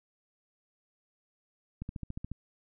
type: click train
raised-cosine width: 5 ms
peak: -25 dBFS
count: 8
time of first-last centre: 1.82-2.316 s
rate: 14.1 Hz
effects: none